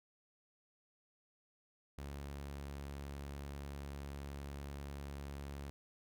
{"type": "tone", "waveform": "sawtooth", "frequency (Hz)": 70.4, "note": "C#2", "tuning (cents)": 27, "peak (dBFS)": -40, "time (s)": [1.98, 5.7], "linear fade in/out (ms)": 0, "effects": []}